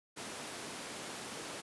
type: high-pass noise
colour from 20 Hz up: pink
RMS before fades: -44 dBFS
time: 0.16-1.62 s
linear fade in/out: 20 ms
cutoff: 220 Hz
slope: 12 dB/octave
effects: resampled to 24000 Hz